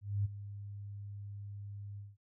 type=tone with ADSR envelope; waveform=sine; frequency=101.3 Hz; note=G#2; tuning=43 cents flat; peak=-28 dBFS; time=0.01-2.17 s; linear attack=240 ms; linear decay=18 ms; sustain=-14 dB; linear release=190 ms; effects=none